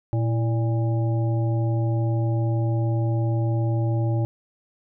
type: harmonic tone with a mistuned harmonic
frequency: 116.3 Hz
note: A#2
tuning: 4 cents flat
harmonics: 1 / 3 / 5 / 7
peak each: -20 / -30 / -34 / -37 dBFS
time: 0.13-4.25 s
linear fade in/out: 0 ms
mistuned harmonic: 3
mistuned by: -89 cents
effects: none